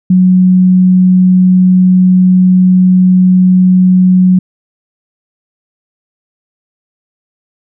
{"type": "tone", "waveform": "sine", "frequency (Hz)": 183.9, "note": "F#3", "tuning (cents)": -10, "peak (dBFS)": -3, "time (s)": [0.1, 4.39], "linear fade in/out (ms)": 5, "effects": []}